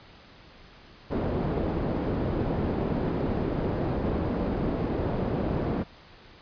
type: low-pass noise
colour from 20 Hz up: white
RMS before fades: -28 dBFS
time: 1.1-5.84 s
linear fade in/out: 20 ms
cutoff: 400 Hz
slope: 12 dB/octave
effects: pink hiss -51 dBFS RMS until 6.41 s + resampled to 11025 Hz